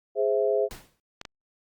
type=chord; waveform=sine; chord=Ab augmented; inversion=none; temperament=equal; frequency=415.3 / 523.3 / 659.3 Hz; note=Ab4 / C5 / E5; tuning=0 / 0 / 0 cents; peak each=-24 / -26 / -27 dBFS; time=0.15-0.69 s; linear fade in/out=50 ms
type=noise with exponential decay; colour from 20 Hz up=pink; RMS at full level=-38 dBFS; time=0.71-1 s; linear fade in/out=0 ms; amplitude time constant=62 ms
type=clicks; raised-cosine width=0.2 ms; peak=-20 dBFS; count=2; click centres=1.214 / 1.252 s
effects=Opus 48 kbps